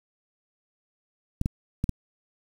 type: clicks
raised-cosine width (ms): 5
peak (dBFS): -12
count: 4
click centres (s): 1.414 / 1.459 / 1.841 / 1.893
effects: 7-bit